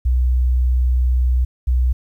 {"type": "tone pair in turn", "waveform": "sine", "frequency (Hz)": [62.5, 62.5], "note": ["B1", "B1"], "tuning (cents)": [21, 21], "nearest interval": "unison", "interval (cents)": 0, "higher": "neither", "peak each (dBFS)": -12, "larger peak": "neither", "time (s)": [[0.05, 1.45], [1.67, 1.93]], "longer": "first", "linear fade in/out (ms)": 10, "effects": ["tanh soft clip ceiling -8 dBFS", "9-bit"]}